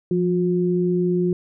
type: tone pair together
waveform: sine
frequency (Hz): 175.2 / 359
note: F3 / F4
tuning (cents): +6 / +48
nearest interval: octave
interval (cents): 1242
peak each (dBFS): -20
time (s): 0.11-1.33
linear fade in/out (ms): 2
effects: none